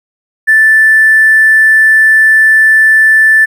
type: tone with hard clipping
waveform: triangle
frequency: 1760 Hz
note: A6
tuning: in tune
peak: -3 dBFS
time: 0.47-3.46 s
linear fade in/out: 20 ms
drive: 3 dB
effects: none